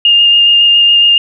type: tone with vibrato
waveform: sine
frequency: 2823 Hz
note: F7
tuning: 18 cents sharp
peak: -4 dBFS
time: 0.05-1.18 s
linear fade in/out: 2 ms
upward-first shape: square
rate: 7.2 Hz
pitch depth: 9 cents each way
effects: none